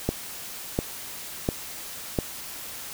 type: click train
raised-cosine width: 2 ms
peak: -9 dBFS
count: 4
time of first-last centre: 0.09-2.188 s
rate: 1.43 Hz
effects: white hiss -38 dBFS RMS until 2.93 s